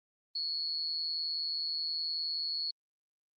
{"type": "tone with amplitude modulation", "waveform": "sine", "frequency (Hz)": 4375, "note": "C#8", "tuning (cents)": -24, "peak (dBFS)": -29, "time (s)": [0.35, 2.71], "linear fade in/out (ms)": 5, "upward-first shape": "sine", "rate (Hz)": 159, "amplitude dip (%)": 70, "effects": ["Opus 32 kbps"]}